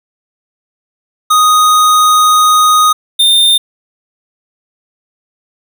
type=tone pair in turn; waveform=square; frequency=1244.5 / 3621 Hz; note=D#6 / A7; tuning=0 / +49 cents; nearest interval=octave + tritone; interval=1849 cents; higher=second; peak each=-6 dBFS; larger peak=neither; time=1.3-2.93 / 3.19-3.58 s; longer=first; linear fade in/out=10 ms; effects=none